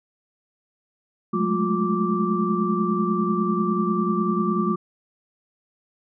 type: tone cluster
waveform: sine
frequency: 181.3 / 207.6 / 217.7 / 355.5 / 1170 Hz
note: F#3 / G#3 / A3 / F4 / D6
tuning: -35 / 0 / -18 / +31 / -7 cents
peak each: -26 dBFS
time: 1.33-4.76 s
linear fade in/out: 10 ms
effects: none